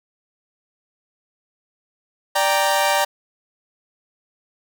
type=chord; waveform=sawtooth; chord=G minor; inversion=second; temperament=equal; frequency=587.3 / 784 / 932.3 Hz; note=D5 / G5 / Bb5; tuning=0 / 0 / 0 cents; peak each=-17 dBFS; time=2.35-3.05 s; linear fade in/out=10 ms; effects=none